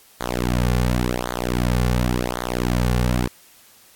sawtooth tone with flanger, 61 Hz, B1, 21 cents flat, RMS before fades -21 dBFS, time 0.2-3.28 s, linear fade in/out 10 ms, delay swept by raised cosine 0.37 to 3.17 ms, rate 0.91 Hz, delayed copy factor -0.95, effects white hiss -51 dBFS RMS until 3.95 s + AAC 64 kbps

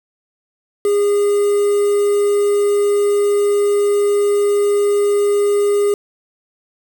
triangle tone with quantisation, 408.4 Hz, G#4, 29 cents flat, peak -10 dBFS, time 0.85-5.94 s, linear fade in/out 2 ms, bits 5, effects none

